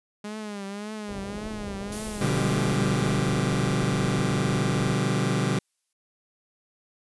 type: tone with vibrato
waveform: sawtooth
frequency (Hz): 206.2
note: G#3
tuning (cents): -12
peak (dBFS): -29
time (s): 0.24-3.16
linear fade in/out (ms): 5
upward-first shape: triangle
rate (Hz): 1.8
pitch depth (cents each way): 98
type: low-pass noise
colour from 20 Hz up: pink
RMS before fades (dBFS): -39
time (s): 1.08-4.94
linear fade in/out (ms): 10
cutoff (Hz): 720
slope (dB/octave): 24
type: noise with exponential decay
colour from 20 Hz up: blue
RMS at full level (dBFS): -35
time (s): 1.92-5.93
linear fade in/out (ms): 2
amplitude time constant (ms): 870
type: chord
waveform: sawtooth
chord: G dominant seventh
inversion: first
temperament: just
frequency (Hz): 122.5 / 147 / 176.4 / 196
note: B2 / D3 / F3 / G3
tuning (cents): -14 / +2 / +18 / 0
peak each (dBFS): -23 / -23 / -27 / -24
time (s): 2.21-5.59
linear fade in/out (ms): 5
effects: resampled to 24000 Hz